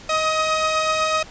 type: tone pair together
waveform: sawtooth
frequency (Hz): 628 / 1264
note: D#5 / D#6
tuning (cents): +16 / +27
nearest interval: octave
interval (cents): 1211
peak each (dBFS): -18 / -17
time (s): 0.09-1.23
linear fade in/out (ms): 5
effects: pink hiss -42 dBFS RMS until 1.3 s + resampled to 16000 Hz